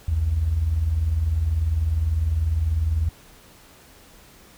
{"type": "tone pair together", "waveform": "sine", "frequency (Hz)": [61.74, 81.76], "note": ["B1", "E2"], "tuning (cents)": [0, -14], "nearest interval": "perfect fourth", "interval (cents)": 486, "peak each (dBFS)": [-25, -19], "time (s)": [0.08, 3.09], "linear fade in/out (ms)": 5, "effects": ["tanh soft clip ceiling -13 dBFS", "pink hiss -50 dBFS RMS until 4.57 s"]}